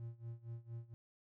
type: tone with tremolo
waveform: triangle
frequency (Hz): 116.54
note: A#2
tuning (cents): 0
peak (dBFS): -40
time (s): 0-0.94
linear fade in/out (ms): 0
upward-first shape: sine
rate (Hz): 4.3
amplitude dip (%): 90
effects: none